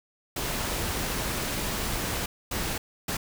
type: noise bursts at uneven times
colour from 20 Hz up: pink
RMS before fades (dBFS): -30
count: 3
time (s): 0.36-2.26 / 2.51-2.78 / 3.08-3.17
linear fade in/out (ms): 5
effects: none